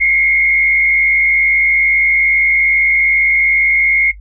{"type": "tone with frequency modulation", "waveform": "sine", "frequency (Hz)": 2145, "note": "C7", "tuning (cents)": 42, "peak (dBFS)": -9, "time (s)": [0, 4.12], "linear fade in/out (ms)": 20, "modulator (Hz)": 77.6, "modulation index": 0.81, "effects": ["noise-tail reverb RT60 0.1 s tail -17 dB re dry", "added 50 Hz sine -32 dBFS peak until 4.2 s"]}